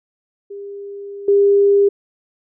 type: tone with level steps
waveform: sine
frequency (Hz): 401.6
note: G4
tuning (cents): +42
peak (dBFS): -28 / -9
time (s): 0.5-1.89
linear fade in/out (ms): 10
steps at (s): 1.28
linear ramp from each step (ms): 5
effects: none